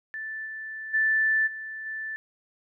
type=tone with level steps; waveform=sine; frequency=1760 Hz; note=A6; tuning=in tune; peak=-32 / -34 / -20 / -34 / -31 dBFS; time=0.14-2.16 s; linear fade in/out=0 ms; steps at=0.45 / 0.93 / 1.46 / 1.85 s; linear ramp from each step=20 ms; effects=none